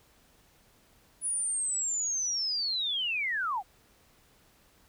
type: linear sweep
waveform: sine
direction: down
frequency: 9956 to 698.5 Hz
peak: -28 dBFS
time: 1.21-3.63 s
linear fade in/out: 50 ms
effects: pink hiss -63 dBFS RMS until 4.88 s